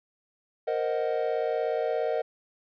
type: chord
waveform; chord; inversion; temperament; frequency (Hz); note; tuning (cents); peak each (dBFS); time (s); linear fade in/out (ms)
triangle; C half-diminished seventh; third; equal; 466.2 / 523.3 / 622.3 / 740; Bb4 / C5 / Eb5 / Gb5; 0 / 0 / 0 / 0; -27 / -31 / -28 / -32; 0.67-2.22; 10
effects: resampled to 11025 Hz